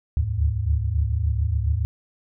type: tone cluster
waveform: sine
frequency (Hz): 70.7 / 74.1 / 77.9 / 105.8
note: C#2 / D2 / D#2 / G#2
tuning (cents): +35 / +16 / +3 / +33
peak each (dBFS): -26 / -26 / -25 / -24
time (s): 0.17-1.85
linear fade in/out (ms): 0
effects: none